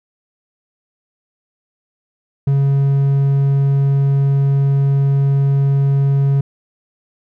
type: tone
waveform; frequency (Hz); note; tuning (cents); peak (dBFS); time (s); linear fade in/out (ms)
triangle; 138.59; C#3; 0; -9; 2.47-6.41; 5
effects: none